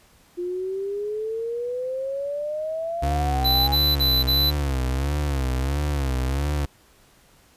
sine exponential sweep, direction up, 349.2 to 830.6 Hz, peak -25 dBFS, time 0.37-3.76 s, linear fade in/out 20 ms
35% pulse tone with vibrato, 68.6 Hz, C#2, 17 cents flat, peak -20 dBFS, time 3.02-6.66 s, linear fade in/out 10 ms, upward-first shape sine, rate 1.5 Hz, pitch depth 130 cents each way
square tone bursts, 4000 Hz, B7, 21 cents sharp, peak -19 dBFS, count 4, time 3.44-4.511 s, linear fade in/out 20 ms, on 240 ms, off 37 ms
effects pink hiss -56 dBFS RMS until 7.56 s + resampled to 32000 Hz

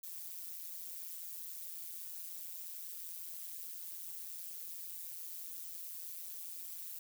violet noise with amplitude modulation, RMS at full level -42 dBFS, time 0.03-6.99 s, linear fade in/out 5 ms, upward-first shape sine, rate 171 Hz, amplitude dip 90%, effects none

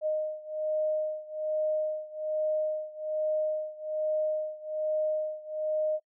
sine beating tone pair, 617 / 618.2 Hz, D#5 / D#5, -15 / -11 cents, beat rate 1.2 Hz, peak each -30 / -32 dBFS, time 0.01-6 s, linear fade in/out 50 ms, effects noise-tail reverb RT60 0.1 s tail -25 dB re dry

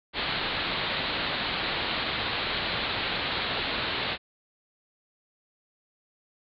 white low-pass noise, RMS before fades -30 dBFS, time 0.13-4.18 s, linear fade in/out 50 ms, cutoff 4300 Hz, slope 96 dB/octave, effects none

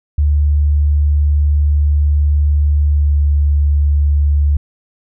sine tone with pitch glide, 73.42 to 72.66 Hz, D2 to D2, 0 to -18 cents, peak -9 dBFS, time 0.18-4.57 s, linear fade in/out 5 ms, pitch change -18 cents, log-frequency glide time 2.92-3.14 s, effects none

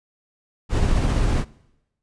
brown noise with tremolo, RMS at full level -18 dBFS, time 0.69-1.45 s, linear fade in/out 50 ms, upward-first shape triangle, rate 15 Hz, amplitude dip 25%, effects noise-tail reverb RT60 0.9 s tail -22 dB re dry + resampled to 22050 Hz

